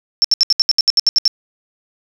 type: tone bursts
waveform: sine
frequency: 5380 Hz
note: E8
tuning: 34 cents sharp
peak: -8 dBFS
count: 12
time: 0.22-1.278 s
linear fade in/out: 0 ms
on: 24 ms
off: 70 ms
effects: none